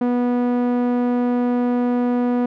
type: tone with low-pass filter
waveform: sawtooth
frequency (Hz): 244.6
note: B3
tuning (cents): -16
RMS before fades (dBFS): -19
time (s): 0.01-2.46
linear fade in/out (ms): 5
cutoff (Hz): 920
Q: 0.52
effects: none